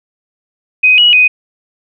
sine tone with pitch steps, 2509 / 2914 / 2498 Hz, D#7 / F#7 / D#7, +14 / -27 / +6 cents, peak -4 dBFS, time 0.83-1.28 s, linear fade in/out 10 ms, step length 150 ms, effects none

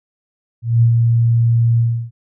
sine tone with ADSR envelope, 116.6 Hz, A#2, 1 cent sharp, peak -7 dBFS, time 0.62-2.11 s, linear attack 200 ms, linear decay 93 ms, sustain -3 dB, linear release 320 ms, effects none

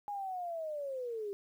sine linear sweep, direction down, 830.6 to 392 Hz, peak -36 dBFS, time 0.08-1.33 s, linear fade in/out 0 ms, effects 11-bit

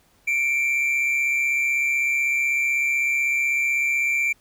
triangle tone pair together, 2213 / 2349 Hz, C#7 / D7, -3 / 0 cents, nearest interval minor second, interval 103 cents, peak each -28 / -18 dBFS, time 0.27-4.33 s, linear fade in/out 10 ms, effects pink hiss -60 dBFS RMS until 4.4 s

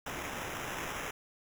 violet noise with sample-and-hold, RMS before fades -39 dBFS, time 0.06-1.11 s, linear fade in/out 5 ms, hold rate 4410 Hz, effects none

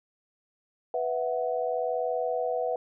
sine chord, B suspended fourth, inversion none, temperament equal, 493.9 / 659.3 / 740 Hz, B4 / E5 / F#5, 0 / 0 / 0 cents, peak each -29 / -31 / -32 dBFS, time 0.94-2.76 s, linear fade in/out 2 ms, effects none

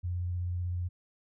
sine tone with vibrato, 88.7 Hz, F2, 27 cents sharp, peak -30 dBFS, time 0.03-0.89 s, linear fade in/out 20 ms, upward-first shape sine, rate 16 Hz, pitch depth 17 cents each way, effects none

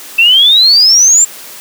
sine exponential sweep, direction up, 2637 to 7459 Hz, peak -3 dBFS, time 0.18-1.25 s, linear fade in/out 10 ms, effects white hiss -30 dBFS RMS until 1.6 s + high-pass 200 Hz 12 dB/octave

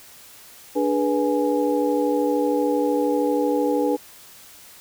sine tone cluster, 293.2 / 417.3 / 490.2 / 834 Hz, D4 / G#4 / B4 / G#5, -3 / +8 / -13 / +7 cents, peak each -22 / -26 / -22 / -28 dBFS, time 0.75-3.97 s, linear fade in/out 20 ms, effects white hiss -46 dBFS RMS until 4.8 s

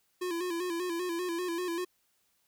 square tone with vibrato, 349.2 Hz, F4, in tune, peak -32 dBFS, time 0.21-1.85 s, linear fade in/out 10 ms, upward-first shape square, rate 5.1 Hz, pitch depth 63 cents each way, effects white hiss -73 dBFS RMS until 2.47 s

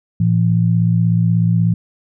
sine tone pair together, 113.3 / 169.76 Hz, A#2 / F3, -49 / -49 cents, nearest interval perfect fifth, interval 700 cents, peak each -14 dBFS, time 0.2-1.74 s, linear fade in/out 5 ms, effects none

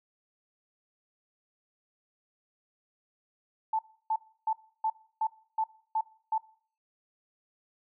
sine tone bursts, 880 Hz, A5, in tune, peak -25 dBFS, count 8, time 3.73-6.38 s, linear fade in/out 5 ms, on 60 ms, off 310 ms, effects noise-tail reverb RT60 0.5 s tail -20 dB re dry

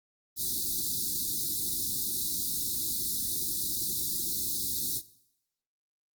white band-stop noise, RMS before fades -31 dBFS, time 0.36-5.02 s, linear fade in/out 50 ms, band 380 to 3700 Hz, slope 96 dB/octave, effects noise-tail reverb RT60 0.8 s tail -18 dB re dry + Opus 32 kbps

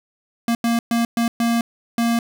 square tone bursts at uneven times, 233.1 Hz, A#3, in tune, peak -17 dBFS, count 6, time 0.48-0.55 / 0.64-0.79 / 0.91-1.05 / 1.17-1.28 / 1.4-1.61 / 1.98-2.19 s, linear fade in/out 2 ms, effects none

